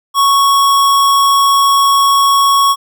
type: tone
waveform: square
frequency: 1108.7 Hz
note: C#6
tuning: in tune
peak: -8 dBFS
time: 0.14-2.76 s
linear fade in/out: 50 ms
effects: none